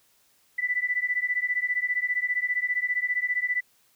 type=beating tone pair; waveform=sine; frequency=1975 / 1990 Hz; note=B6 / B6; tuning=0 / +13 cents; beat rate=15 Hz; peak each=-27 dBFS; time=0.58-3.61 s; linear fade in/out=10 ms; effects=white hiss -64 dBFS RMS until 3.95 s